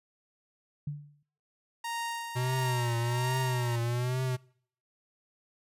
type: tone with exponential decay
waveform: sine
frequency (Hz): 146.1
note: D3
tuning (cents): -9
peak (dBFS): -29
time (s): 0.87-1.23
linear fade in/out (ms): 5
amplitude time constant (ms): 78
type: tone with tremolo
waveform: sawtooth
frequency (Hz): 931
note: A#5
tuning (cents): -2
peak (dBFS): -28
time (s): 1.84-3.76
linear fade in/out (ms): 5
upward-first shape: sine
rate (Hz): 1.5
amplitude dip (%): 50
type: tone with vibrato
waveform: square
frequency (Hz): 123.47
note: B2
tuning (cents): 0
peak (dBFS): -29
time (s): 2.35-4.37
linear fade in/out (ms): 20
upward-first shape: triangle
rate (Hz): 1.2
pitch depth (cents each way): 100
effects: noise-tail reverb RT60 0.6 s tail -24 dB re dry + resampled to 32000 Hz